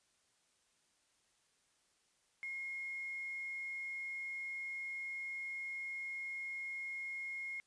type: tone with quantisation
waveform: sine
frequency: 2150 Hz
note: C7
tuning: 47 cents sharp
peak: -40 dBFS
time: 2.43-7.6 s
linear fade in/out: 0 ms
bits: 10
effects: white hiss -75 dBFS RMS until 7.66 s + resampled to 22050 Hz